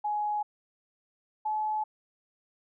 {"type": "tone pair in turn", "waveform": "sine", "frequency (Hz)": [838, 857.6], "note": ["G#5", "A5"], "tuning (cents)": [15, -45], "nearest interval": "unison", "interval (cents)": 40, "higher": "second", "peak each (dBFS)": -27, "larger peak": "neither", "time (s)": [[0.04, 0.43], [1.45, 1.84]], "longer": "neither", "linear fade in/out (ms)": 10, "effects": []}